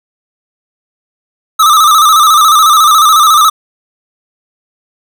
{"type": "tone with vibrato", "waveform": "square", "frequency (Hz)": 1241, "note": "D#6", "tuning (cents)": -5, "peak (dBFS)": -4, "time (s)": [1.59, 3.5], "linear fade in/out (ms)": 10, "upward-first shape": "square", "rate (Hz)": 14, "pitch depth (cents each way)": 69, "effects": []}